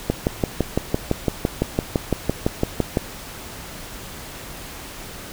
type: click train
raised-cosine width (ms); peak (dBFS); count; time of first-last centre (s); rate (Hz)
2; -4; 18; 0.1-2.972; 5.92
effects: pink hiss -36 dBFS RMS until 5.32 s